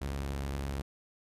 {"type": "tone pair together", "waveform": "sawtooth", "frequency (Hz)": [48.97, 69.3], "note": ["G1", "C#2"], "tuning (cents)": [-1, 0], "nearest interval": "tritone", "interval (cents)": 601, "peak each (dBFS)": [-39, -30], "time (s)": [0.01, 0.82], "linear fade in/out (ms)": 10, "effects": ["resampled to 32000 Hz"]}